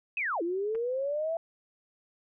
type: linear two-way sweep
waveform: sine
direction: down then up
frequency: 2637 to 328.1 to 672 Hz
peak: -28 dBFS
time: 0.17-1.37 s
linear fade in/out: 2 ms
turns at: 0.42 s
type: clicks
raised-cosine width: 0.5 ms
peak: -34 dBFS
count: 2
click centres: 0.749 / 0.754 s
effects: none